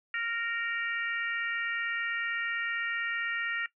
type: harmonic tone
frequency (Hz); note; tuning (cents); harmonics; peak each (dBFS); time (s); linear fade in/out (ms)
464.4; A#4; -7; 3 / 4 / 5 / 6; -36 / -33 / -38 / -40; 0.14-3.66; 2
effects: noise-tail reverb RT60 0.1 s tail -18 dB re dry